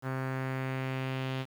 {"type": "tone with low-pass filter sweep", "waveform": "sawtooth", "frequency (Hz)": 131.6, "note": "C3", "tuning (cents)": 10, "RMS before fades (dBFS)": -34, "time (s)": [0.02, 1.46], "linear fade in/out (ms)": 50, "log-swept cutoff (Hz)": [1500, 3300], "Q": 2.1, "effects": ["9-bit"]}